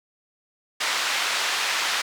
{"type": "band-pass noise", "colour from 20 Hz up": "pink", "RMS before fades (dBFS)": -25, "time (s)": [0.8, 2.02], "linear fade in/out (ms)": 10, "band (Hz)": [1200, 5500], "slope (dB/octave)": 12, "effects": []}